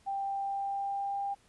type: tone with pitch glide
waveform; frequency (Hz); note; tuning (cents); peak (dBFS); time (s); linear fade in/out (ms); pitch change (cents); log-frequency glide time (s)
sine; 788 to 798.1; G5 to G5; +9 to +31; -31; 0.06-1.35; 20; +22; 0.17-1.24
effects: pink hiss -65 dBFS RMS until 1.48 s + resampled to 24000 Hz